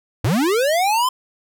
square linear sweep, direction up, 87.31 to 1046.5 Hz, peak -16 dBFS, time 0.24-1.09 s, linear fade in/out 5 ms, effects none

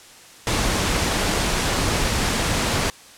pink noise, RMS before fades -21 dBFS, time 0.47-2.9 s, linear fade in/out 0 ms, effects white hiss -45 dBFS RMS until 3.17 s + low-pass 9000 Hz 12 dB/octave

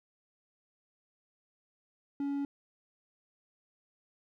triangle tone, 281.5 Hz, C#4, 27 cents sharp, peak -29 dBFS, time 2.2-2.45 s, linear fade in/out 2 ms, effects none

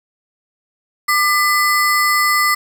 square ring-modulated tone, 1600 Hz, G6, 35 cents sharp, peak -10 dBFS, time 1.08-2.55 s, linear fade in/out 10 ms, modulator 405 Hz, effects 7-bit

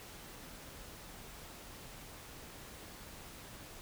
silence, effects pink hiss -51 dBFS RMS until 3.81 s

